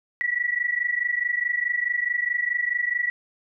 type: tone pair together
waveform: sine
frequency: 1929 / 1953.7 Hz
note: B6 / B6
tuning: -41 / -19 cents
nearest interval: unison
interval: 22 cents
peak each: -25 dBFS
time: 0.21-3.1 s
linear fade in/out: 0 ms
effects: none